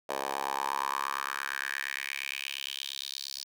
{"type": "tone with high-pass filter sweep", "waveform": "10% pulse", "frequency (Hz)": 68.6, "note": "C#2", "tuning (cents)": -17, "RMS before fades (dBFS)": -35, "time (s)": [0.09, 3.44], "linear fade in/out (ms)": 5, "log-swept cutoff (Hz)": [630, 4800], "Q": 4.1, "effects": []}